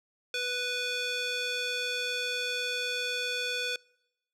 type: tone with band-pass filter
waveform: square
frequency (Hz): 493.9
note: B4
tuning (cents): 0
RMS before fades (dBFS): -32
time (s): 0.34-3.76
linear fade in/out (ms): 2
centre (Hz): 3200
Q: 1.4
effects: noise-tail reverb RT60 0.9 s tail -26 dB re dry